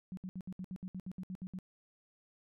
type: tone bursts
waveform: sine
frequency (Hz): 185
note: F#3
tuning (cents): 0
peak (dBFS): -39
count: 13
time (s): 0.12-1.588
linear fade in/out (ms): 0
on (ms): 52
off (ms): 66
effects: none